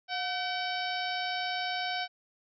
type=harmonic tone with a mistuned harmonic; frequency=762 Hz; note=G5; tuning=49 cents flat; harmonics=1 / 2 / 3 / 4 / 5 / 6 / 7; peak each=-34 / -37 / -39 / -40 / -41 / -42 / -42 dBFS; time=0.08-2.08 s; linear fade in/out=50 ms; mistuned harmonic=1; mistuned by=-89 cents; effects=none